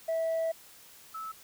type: tone pair in turn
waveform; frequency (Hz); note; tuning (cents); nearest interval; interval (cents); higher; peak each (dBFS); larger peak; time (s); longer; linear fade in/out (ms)
sine; 653 / 1306; E5 / E6; -17 / -17; octave; 1200; second; -25 / -36; first; 0.08-0.52 / 1.14-1.32; first; 10
effects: tanh soft clip ceiling -26 dBFS + white hiss -54 dBFS RMS until 1.43 s